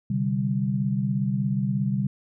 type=chord; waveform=sine; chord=C suspended second; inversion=none; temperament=equal with one note detuned; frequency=130.81 / 147.68 / 196 Hz; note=C3 / D3 / G3; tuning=0 / +10 / 0 cents; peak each=-26 / -29 / -25 dBFS; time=0.1-2.07 s; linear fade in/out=5 ms; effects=none